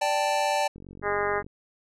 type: chord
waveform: square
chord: D suspended fourth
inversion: none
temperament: equal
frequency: 587.3 / 784 / 880 Hz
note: D5 / G5 / A5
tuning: 0 / 0 / 0 cents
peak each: -28 dBFS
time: 0.01-0.68 s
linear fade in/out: 10 ms
type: click train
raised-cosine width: 3 ms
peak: -31 dBFS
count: 34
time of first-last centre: 0.76-1.465 s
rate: 46.8 Hz
type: harmonic tone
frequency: 205 Hz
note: G#3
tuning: 22 cents flat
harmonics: 2 / 3 / 4 / 5 / 6 / 7 / 8 / 9 / 10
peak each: -28 / -33 / -32 / -35 / -32 / -36 / -34 / -35 / -39 dBFS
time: 1.02-1.43 s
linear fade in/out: 50 ms
effects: low-pass 9000 Hz 12 dB/octave